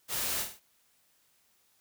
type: noise with echo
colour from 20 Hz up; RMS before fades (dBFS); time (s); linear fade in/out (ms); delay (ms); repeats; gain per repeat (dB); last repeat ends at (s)
white; -33; 0.08-0.46; 50; 48; 3; -7; 0.604
effects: white hiss -69 dBFS RMS until 1.8 s